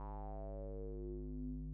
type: tone with low-pass filter sweep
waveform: square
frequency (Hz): 51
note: G#1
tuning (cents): -31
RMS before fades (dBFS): -45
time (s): 0-1.73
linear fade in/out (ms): 0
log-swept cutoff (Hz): 990 to 200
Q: 6.3
effects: none